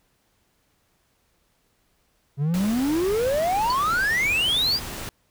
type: exponential sweep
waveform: triangle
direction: up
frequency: 135.7 to 5010 Hz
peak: -18 dBFS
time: 2.37-4.8 s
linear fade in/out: 50 ms
type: noise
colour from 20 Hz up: pink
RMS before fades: -34 dBFS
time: 2.54-5.09 s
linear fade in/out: 0 ms
type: tone with exponential decay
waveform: sine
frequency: 4467 Hz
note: C#8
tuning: 12 cents sharp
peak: -22 dBFS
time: 3.7-3.78 s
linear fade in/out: 2 ms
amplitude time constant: 16 ms
effects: pink hiss -67 dBFS RMS until 5.3 s